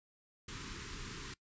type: band-stop noise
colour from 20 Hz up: pink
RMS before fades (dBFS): -45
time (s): 0.48-1.34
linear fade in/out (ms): 5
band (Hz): 430 to 990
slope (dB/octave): 48
effects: noise-tail reverb RT60 0.1 s tail -21 dB re dry + resampled to 16000 Hz